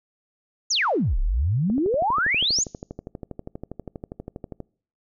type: exponential two-way sweep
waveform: sine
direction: down then up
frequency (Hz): 7150 to 30.59 to 7150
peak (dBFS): -19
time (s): 0.7-2.64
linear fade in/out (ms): 10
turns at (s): 1.19
type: click train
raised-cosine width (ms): 2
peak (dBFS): -20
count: 37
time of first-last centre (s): 1.7-4.603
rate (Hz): 12.4
effects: noise-tail reverb RT60 0.5 s tail -26 dB re dry